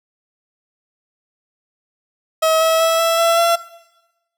30% pulse tone with pitch steps, 640 / 647.4 / 655 / 662.6 / 670.3 / 678.1 Hz, D#5 / E5 / E5 / E5 / E5 / E5, +49 / -31 / -11 / +9 / +29 / +49 cents, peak -10 dBFS, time 2.42-3.56 s, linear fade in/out 10 ms, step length 190 ms, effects noise-tail reverb RT60 1.0 s tail -17 dB re dry

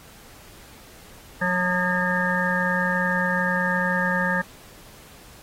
harmonic tone with a mistuned harmonic, 181.1 Hz, F#3, 37 cents flat, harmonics 1 / 3 / 5 / 7 / 9 / 10, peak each -26 / -29 / -29 / -31 / -25 / -27 dBFS, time 1.41-4.42 s, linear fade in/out 10 ms, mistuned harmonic 7, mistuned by -58 cents, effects pink hiss -48 dBFS RMS until 5.42 s + AAC 48 kbps

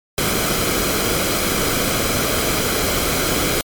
pink noise with comb filter, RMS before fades -19 dBFS, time 0.18-3.61 s, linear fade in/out 0 ms, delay 1.1 ms, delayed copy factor -0.5, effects MP3 96 kbps

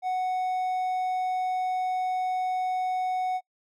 triangle tone, 740 Hz, F#5, in tune, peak -23 dBFS, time 0.02-3.41 s, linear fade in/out 50 ms, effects noise-tail reverb RT60 0.1 s tail -26 dB re dry

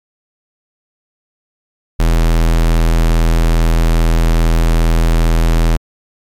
square tone, 41.2 Hz, E1, in tune, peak -9 dBFS, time 1.99-5.77 s, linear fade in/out 10 ms, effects MP3 96 kbps

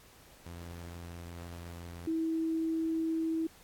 sawtooth / sine tone pair in turn, 85.8 / 323.9 Hz, F2 / E4, -30 / -30 cents, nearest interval octave + major seventh, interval 2300 cents, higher second, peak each -39 / -29 dBFS, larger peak second, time 0.46-2.07 / 2.07-3.47 s, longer first, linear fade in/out 5 ms, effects pink hiss -58 dBFS RMS until 3.63 s + AAC 64 kbps

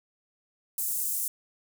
pink high-pass noise, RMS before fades -30 dBFS, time 0.78-1.28 s, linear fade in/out 2 ms, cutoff 8400 Hz, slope 24 dB/octave, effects none

